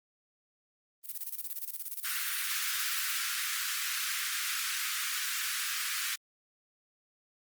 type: noise with tremolo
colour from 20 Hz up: violet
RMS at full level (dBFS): -36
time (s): 1.03-3.25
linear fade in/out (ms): 50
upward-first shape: square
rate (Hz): 17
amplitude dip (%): 75
type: high-pass noise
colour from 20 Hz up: pink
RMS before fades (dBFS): -34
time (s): 2.04-6.16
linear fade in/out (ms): 10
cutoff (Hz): 1300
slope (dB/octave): 48
effects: Opus 32 kbps